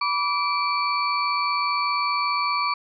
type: tone cluster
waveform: sine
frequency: 981 / 1156 / 2334 / 4456 Hz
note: B5 / D6 / D7 / C#8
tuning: -12 / -28 / -11 / +8 cents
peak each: -29 / -23 / -28 / -30 dBFS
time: 0.01-2.74 s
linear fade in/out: 5 ms
effects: none